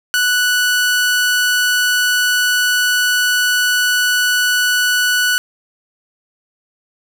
sawtooth tone, 1480 Hz, F#6, in tune, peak -9 dBFS, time 0.14-5.38 s, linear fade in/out 0 ms, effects none

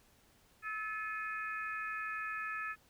harmonic tone with a mistuned harmonic, 432.5 Hz, A4, 30 cents flat, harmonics 3 / 4 / 5 / 6, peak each -41 / -40 / -52 / -45 dBFS, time 0.62-2.76 s, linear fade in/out 50 ms, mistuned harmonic 6, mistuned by -66 cents, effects pink hiss -67 dBFS RMS until 2.89 s

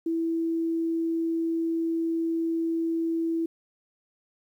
sine tone, 329.6 Hz, E4, in tune, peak -24 dBFS, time 0.06-3.46 s, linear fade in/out 5 ms, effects 10-bit

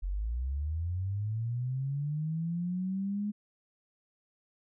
sine linear sweep, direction up, 43.06 to 210 Hz, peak -30 dBFS, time 0.02-3.32 s, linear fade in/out 20 ms, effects none

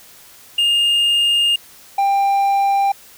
triangle tone pair in turn, 2826 / 793 Hz, F7 / G5, +20 / +20 cents, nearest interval octave + minor seventh, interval 2200 cents, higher first, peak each -11 dBFS, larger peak neither, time 0.58-1.56 / 1.98-2.92 s, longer first, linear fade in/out 5 ms, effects white hiss -44 dBFS RMS until 3.17 s

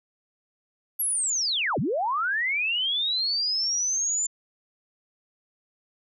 sine linear two-way sweep, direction down then up, 11650 to 110 to 7200 Hz, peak -23 dBFS, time 0.99-4.27 s, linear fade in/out 10 ms, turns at 1.79 s, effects none

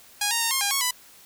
5% pulse tone with pitch steps, 823 / 928 / 920 / 1068 / 807 / 1103 / 995 Hz, G#5 / A#5 / A#5 / C6 / G#5 / C#6 / B5, -16 / -8 / -23 / +35 / -50 / -9 / +13 cents, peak -10 dBFS, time 0.21-0.91 s, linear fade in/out 5 ms, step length 100 ms, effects white hiss -51 dBFS RMS until 1.25 s

